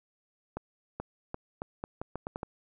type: accelerating click train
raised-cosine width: 1 ms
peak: -21 dBFS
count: 10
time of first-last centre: 0.57-2.431 s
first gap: 430 ms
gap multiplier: 0.8
effects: none